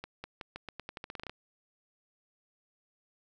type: accelerating click train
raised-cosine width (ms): 0.3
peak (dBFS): -24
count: 15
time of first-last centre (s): 0.04-1.296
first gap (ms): 200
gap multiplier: 0.86
effects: none